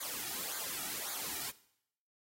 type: noise with flanger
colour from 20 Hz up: white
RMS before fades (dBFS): -40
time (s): 0-1.51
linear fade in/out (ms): 10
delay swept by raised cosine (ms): 0.35 to 1.95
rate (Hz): 1.8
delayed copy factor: -0.8
effects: noise-tail reverb RT60 0.7 s tail -18 dB re dry + AAC 48 kbps